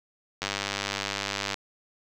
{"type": "click train", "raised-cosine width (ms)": 0.2, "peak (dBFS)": -11, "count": 113, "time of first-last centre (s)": [0.42, 1.542], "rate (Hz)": 99.8, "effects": []}